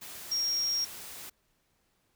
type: tone in noise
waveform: sine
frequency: 5588 Hz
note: F8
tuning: in tune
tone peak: -27 dBFS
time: 0.31-0.85 s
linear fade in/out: 10 ms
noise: white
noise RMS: -44 dBFS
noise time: 0.01-1.3 s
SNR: +14 dB
effects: pink hiss -73 dBFS RMS until 2.15 s